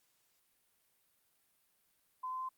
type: tone with pitch steps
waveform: sine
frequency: 1023 / 1030.1 / 1037.3 Hz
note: C6 / C6 / C6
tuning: -39 / -27 / -15 cents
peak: -37 dBFS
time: 2.23-2.491 s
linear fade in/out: 10 ms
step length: 87 ms
effects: white hiss -75 dBFS RMS until 2.57 s + Opus 48 kbps